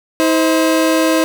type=tone pair together; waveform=30% pulse; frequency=320 / 520 Hz; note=D#4 / C5; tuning=+49 / -11 cents; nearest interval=minor sixth; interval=840 cents; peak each=-10 / -14 dBFS; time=0.2-1.24 s; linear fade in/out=0 ms; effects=none